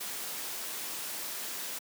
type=noise; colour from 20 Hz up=white; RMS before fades=-38 dBFS; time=0-1.79 s; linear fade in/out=10 ms; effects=high-pass 200 Hz 12 dB/octave